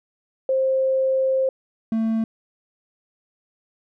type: tone pair in turn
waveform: sine / triangle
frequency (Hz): 528 / 223.5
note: C5 / A3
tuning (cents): +16 / +27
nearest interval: octave + minor third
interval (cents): 1489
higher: first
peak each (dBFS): -17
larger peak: neither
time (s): 0.49-1.49 / 1.92-2.24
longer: first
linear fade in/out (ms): 2
effects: none